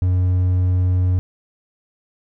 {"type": "tone", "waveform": "triangle", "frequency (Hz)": 91.1, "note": "F#2", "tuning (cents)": -26, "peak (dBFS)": -12, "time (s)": [0.02, 1.19], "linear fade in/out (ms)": 0, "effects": []}